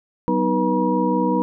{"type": "tone cluster", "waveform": "sine", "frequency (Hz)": [188, 247.9, 313.2, 486.3, 958], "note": ["F#3", "B3", "D#4", "B4", "A#5"], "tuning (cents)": [28, 7, 11, -27, 47], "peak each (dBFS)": -23, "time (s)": [0.28, 1.42], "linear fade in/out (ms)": 0, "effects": []}